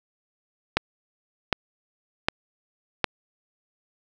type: click train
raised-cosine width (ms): 0.3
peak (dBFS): -3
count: 4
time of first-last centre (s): 0.77-3.043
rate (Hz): 1.32
effects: none